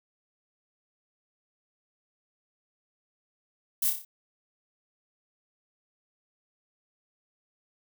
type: noise with echo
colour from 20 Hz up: violet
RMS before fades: -26 dBFS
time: 3.82-3.9 s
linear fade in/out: 5 ms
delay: 30 ms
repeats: 5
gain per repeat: -5 dB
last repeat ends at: 4.05 s
effects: none